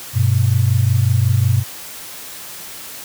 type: tone pair together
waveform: sine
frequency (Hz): 98 / 123.47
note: G2 / B2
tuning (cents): 0 / 0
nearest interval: major third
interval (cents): 400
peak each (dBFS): -14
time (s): 0.13-1.64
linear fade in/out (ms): 50
effects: white hiss -33 dBFS RMS until 3.04 s + high-pass 60 Hz 12 dB/octave